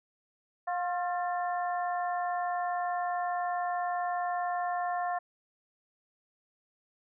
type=harmonic tone with a mistuned harmonic; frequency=355.3 Hz; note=F4; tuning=30 cents sharp; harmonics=2 / 3 / 4 / 5; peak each=-30 / -37 / -43 / -41 dBFS; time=0.67-5.19 s; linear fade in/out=10 ms; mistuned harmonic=4; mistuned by=-52 cents; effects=none